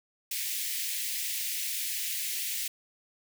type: high-pass noise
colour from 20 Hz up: white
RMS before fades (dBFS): -33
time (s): 0.31-2.68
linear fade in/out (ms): 5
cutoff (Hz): 1900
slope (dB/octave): 48
effects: none